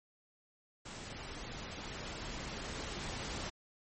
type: noise with level ramp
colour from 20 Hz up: pink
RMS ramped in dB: -46 to -40 dBFS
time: 0.85-3.5 s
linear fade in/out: 10 ms
effects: MP3 32 kbps